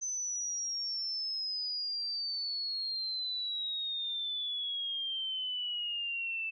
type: exponential sweep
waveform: sine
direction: down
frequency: 6140 to 2637 Hz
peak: -33 dBFS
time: 0.01-6.51 s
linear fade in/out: 20 ms
effects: none